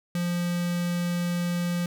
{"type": "tone with notch filter", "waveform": "square", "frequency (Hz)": 174.61, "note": "F3", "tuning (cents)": 0, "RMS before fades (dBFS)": -27, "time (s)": [0.15, 1.86], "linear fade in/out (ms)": 2, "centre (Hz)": 750, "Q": 1.2, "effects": []}